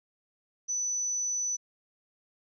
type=tone; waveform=sine; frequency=5980 Hz; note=F#8; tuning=17 cents sharp; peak=-28 dBFS; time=0.68-1.57 s; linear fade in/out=20 ms; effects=none